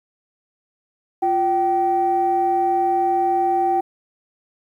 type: tone pair together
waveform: sine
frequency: 349.2 / 772.5 Hz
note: F4 / G5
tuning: 0 / -26 cents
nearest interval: octave + major second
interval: 1374 cents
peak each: -21 / -16 dBFS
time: 1.22-3.81 s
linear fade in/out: 10 ms
effects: tanh soft clip ceiling -10 dBFS + 9-bit